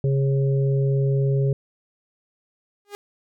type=harmonic tone; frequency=136.6 Hz; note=C#3; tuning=25 cents flat; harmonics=1 / 3 / 4; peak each=-18 / -26 / -33 dBFS; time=0.04-1.53 s; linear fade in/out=2 ms
type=tone with exponential growth; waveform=sawtooth; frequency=408.1 Hz; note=G#4; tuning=30 cents flat; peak=-26 dBFS; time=2.85-2.95 s; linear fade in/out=0 ms; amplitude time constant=21 ms
effects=none